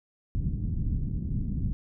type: low-pass noise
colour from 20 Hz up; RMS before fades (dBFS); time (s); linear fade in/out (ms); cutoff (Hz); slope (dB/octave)
pink; -29; 0.35-1.73; 0; 210; 24
effects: none